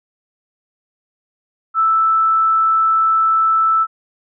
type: tone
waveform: sine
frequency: 1318.5 Hz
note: E6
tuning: in tune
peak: -11 dBFS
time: 1.74-3.87 s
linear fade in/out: 50 ms
effects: none